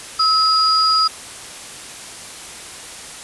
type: tone pair together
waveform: sine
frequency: 1291 / 4874 Hz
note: E6 / D#8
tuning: -37 / -37 cents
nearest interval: octave + major seventh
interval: 2300 cents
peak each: -15 dBFS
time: 0.19-1.08 s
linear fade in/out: 10 ms
effects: white hiss -34 dBFS RMS until 3.23 s + resampled to 24000 Hz